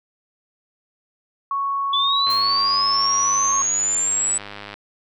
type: tone with pitch glide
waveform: sine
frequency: 1108.7 to 1097.9 Hz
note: C#6 to C#6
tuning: 0 to -17 cents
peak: -20 dBFS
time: 1.51-3.62 s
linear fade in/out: 2 ms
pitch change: -17 cents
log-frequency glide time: 2.44-3.45 s
type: linear sweep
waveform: sine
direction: up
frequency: 3426 to 7970 Hz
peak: -18 dBFS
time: 1.93-4.38 s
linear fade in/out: 5 ms
type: click train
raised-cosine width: 0.3 ms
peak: -18 dBFS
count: 253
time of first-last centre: 2.27-4.741 s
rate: 102 Hz
type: noise with exponential decay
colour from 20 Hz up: blue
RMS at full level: -33 dBFS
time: 2.3-2.56 s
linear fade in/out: 2 ms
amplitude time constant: 55 ms
effects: none